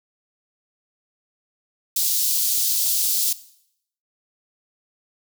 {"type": "high-pass noise", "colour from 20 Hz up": "white", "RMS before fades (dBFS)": -21, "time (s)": [1.96, 3.33], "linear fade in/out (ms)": 5, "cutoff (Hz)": 3900, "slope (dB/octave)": 24, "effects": ["noise-tail reverb RT60 0.7 s tail -17 dB re dry"]}